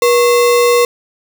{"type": "tone with sample-and-hold", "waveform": "sine", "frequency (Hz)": 481.3, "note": "B4", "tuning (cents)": -45, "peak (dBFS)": -7, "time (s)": [0.02, 0.85], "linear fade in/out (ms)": 2, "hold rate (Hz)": 1575, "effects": []}